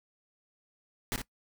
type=noise with echo; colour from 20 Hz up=pink; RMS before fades=-32 dBFS; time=1.12-1.16 s; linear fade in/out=0 ms; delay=57 ms; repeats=1; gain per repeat=-6 dB; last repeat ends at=1.217 s; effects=noise-tail reverb RT60 0.1 s tail -20 dB re dry